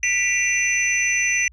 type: tone cluster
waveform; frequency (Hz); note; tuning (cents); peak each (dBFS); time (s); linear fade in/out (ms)
sine; 1976 / 2262 / 2389 / 2730 / 6000; B6 / C#7 / D7 / F7 / F#8; 0 / +34 / +29 / -40 / +23; -22 / -31 / -22 / -25 / -23; 0.03-1.48; 2
effects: tanh soft clip ceiling -9 dBFS + added 60 Hz sine -46 dBFS peak until 1.52 s